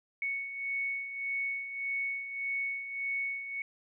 sine beating tone pair, 2217 / 2218.7 Hz, C#7 / C#7, 0 / +1 cents, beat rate 1.7 Hz, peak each -40 / -33 dBFS, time 0.22-3.62 s, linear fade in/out 2 ms, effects none

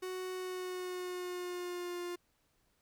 45% pulse tone with pitch glide, 370 to 352.1 Hz, F#4 to F4, 0 to +14 cents, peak -38 dBFS, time 0.02-2.16 s, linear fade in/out 10 ms, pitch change -86 cents, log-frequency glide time 0.34-2.02 s, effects pink hiss -75 dBFS RMS until 2.81 s

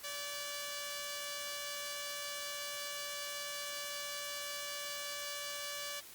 5% pulse tone pair together, 578 / 1543.1 Hz, D5 / G6, -28 / -28 cents, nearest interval octave + perfect fourth, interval 1700 cents, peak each -29 / -38 dBFS, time 0.03-6.01 s, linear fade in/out 20 ms, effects white hiss -53 dBFS RMS until 6.14 s + Opus 48 kbps

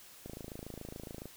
click train, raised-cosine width 2 ms, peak -30 dBFS, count 28, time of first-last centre 0.26-1.256 s, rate 27.1 Hz, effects white hiss -55 dBFS RMS until 1.36 s

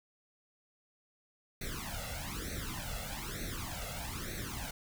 pink noise with flanger, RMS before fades -40 dBFS, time 1.61-4.71 s, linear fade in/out 5 ms, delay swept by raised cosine 0.49 to 1.49 ms, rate 1.1 Hz, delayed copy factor +0.95, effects none

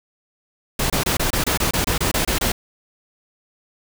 pink noise bursts, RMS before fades -20 dBFS, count 13, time 0.79-2.52 s, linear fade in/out 5 ms, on 110 ms, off 25 ms, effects none

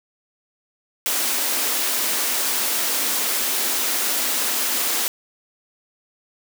white high-pass noise, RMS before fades -22 dBFS, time 1.06-5.08 s, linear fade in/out 0 ms, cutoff 210 Hz, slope 96 dB/octave, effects none

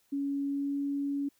sine tone with pitch glide, 280 to 281.8 Hz, C#4 to C#4, +18 to +29 cents, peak -29 dBFS, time 0.12-1.29 s, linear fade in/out 10 ms, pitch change +11 cents, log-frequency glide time 0.46-0.78 s, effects white hiss -70 dBFS RMS until 1.39 s

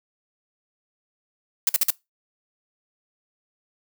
blue noise bursts, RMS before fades -18 dBFS, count 4, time 1.67-1.904 s, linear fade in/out 2 ms, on 21 ms, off 50 ms, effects noise-tail reverb RT60 0.2 s tail -22 dB re dry

